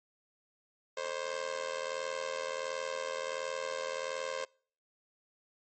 sawtooth tone with amplitude modulation, 527 Hz, C5, 12 cents sharp, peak -27 dBFS, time 0.97-4.45 s, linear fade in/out 5 ms, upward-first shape sine, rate 81.4 Hz, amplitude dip 95%, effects noise-tail reverb RT60 0.5 s tail -26 dB re dry + MP3 32 kbps

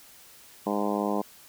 harmonic tone, 102.9 Hz, G#2, 16 cents flat, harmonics 2 / 3 / 4 / 5 / 6 / 7 / 8 / 9 / 10, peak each -30 / -32 / -33 / -34 / -35 / -35 / -36 / -37 / -37 dBFS, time 0.66-1.22 s, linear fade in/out 10 ms, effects white hiss -52 dBFS RMS until 1.48 s

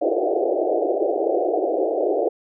pink band-pass noise, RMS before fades -21 dBFS, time 0.01-2.29 s, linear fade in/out 10 ms, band 320 to 740 Hz, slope 96 dB/octave, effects none

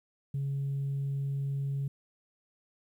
sine tone, 138.59 Hz, C#3, in tune, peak -28 dBFS, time 0.34-1.88 s, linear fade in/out 5 ms, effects tanh soft clip ceiling -27 dBFS + 11-bit

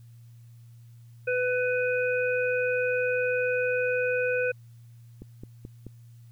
harmonic tone, 499.3 Hz, B4, 19 cents sharp, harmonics 1 / 3 / 5, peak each -25 / -30 / -32 dBFS, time 1.27-4.52 s, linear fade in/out 10 ms
click train, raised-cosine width 3 ms, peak -27 dBFS, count 4, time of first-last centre 5.22-5.867 s, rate 4.64 Hz
effects added 117 Hz sine -47 dBFS peak until 6.31 s + white hiss -68 dBFS RMS until 6.31 s

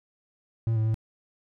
triangle tone with pitch steps, 113.5 / 109.9 / 111 Hz, A#2 / A2 / A2, -46 / -2 / +16 cents, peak -20 dBFS, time 0.67-0.943 s, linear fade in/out 0 ms, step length 91 ms, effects none

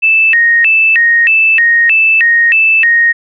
sine tone with vibrato, 2217 Hz, C#7, in tune, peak -5 dBFS, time 0.02-3.13 s, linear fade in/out 20 ms, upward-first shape square, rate 1.6 Hz, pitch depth 300 cents each way, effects none

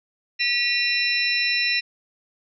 sine tone cluster, 1944 / 2447 / 2724 / 3980 / 5380 Hz, B6 / D#7 / F7 / B7 / E8, -28 / -29 / -44 / +13 / +34 cents, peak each -26 dBFS, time 0.39-1.81 s, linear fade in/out 20 ms, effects none

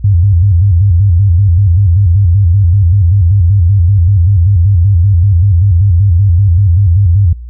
sine tone with vibrato, 92.5 Hz, F#2, in tune, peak -4 dBFS, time 0.04-7.33 s, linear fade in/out 5 ms, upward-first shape square, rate 5.2 Hz, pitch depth 150 cents each way, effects added 60 Hz sine -23 dBFS peak until 7.49 s

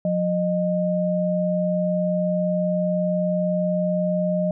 sine tone pair together, 179.1 / 615.1 Hz, F3 / D#5, +44 / -20 cents, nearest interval octave + major sixth, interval 2136 cents, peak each -22 dBFS, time 0.05-4.51 s, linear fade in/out 2 ms, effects none

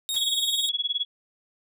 sawtooth tone, 3729 Hz, A#7, in tune, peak -23 dBFS, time 0.09-0.69 s, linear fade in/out 0 ms
white noise with exponential decay, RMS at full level -37 dBFS, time 0.14-0.3 s, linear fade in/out 2 ms, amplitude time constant 33 ms
sine tone with tremolo, 3361 Hz, G#7, 20 cents sharp, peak -21 dBFS, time 0.16-1.05 s, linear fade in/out 5 ms, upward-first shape sine, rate 19 Hz, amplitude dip 95%
effects none

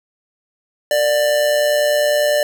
square tone with amplitude modulation, 592 Hz, D5, 14 cents sharp, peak -12 dBFS, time 0.91-2.43 s, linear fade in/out 2 ms, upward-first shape sine, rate 130 Hz, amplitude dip 45%, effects none

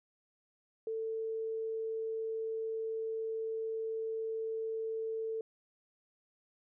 sine tone, 445.5 Hz, A4, 22 cents sharp, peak -34 dBFS, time 0.87-5.41 s, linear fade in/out 2 ms, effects none

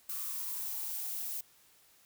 violet noise with high-pass filter sweep, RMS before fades -38 dBFS, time 0.09-1.41 s, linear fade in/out 5 ms, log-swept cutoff 1200 to 640 Hz, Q 8.6, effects white hiss -64 dBFS RMS until 2.05 s

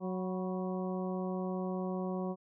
harmonic tone with a mistuned harmonic, 185 Hz, F#3, in tune, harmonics 1 / 2 / 3 / 4 / 5 / 6, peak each -35 / -39 / -42 / -45 / -48 / -49 dBFS, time 0-2.36 s, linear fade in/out 50 ms, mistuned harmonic 5, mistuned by +79 cents, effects none

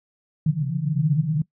pink band-pass noise, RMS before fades -22 dBFS, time 0.46-1.42 s, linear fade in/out 5 ms, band 140 to 160 Hz, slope 96 dB/octave, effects noise-tail reverb RT60 0.1 s tail -21 dB re dry

